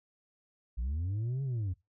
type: linear two-way sweep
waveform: sine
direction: up then down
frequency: 52.8 to 139.4 to 85.8 Hz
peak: -28 dBFS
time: 0.77-1.74 s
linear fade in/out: 20 ms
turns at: 1.43 s
effects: noise-tail reverb RT60 0.2 s tail -19 dB re dry + tanh soft clip ceiling -30 dBFS